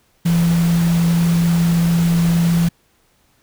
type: tone in noise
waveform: sine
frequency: 169.3 Hz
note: E3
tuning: 46 cents sharp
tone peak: -12 dBFS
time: 0.25-2.69 s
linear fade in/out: 10 ms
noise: pink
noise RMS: -28 dBFS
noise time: 0.25-2.69 s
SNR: +13 dB
effects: pink hiss -59 dBFS RMS until 3.42 s